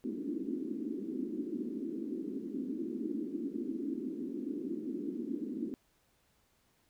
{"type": "band-pass noise", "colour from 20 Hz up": "pink", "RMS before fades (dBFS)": -38, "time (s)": [0.04, 5.74], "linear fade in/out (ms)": 0, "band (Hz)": [230, 350], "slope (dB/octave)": 48, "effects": ["pink hiss -72 dBFS RMS until 6.89 s"]}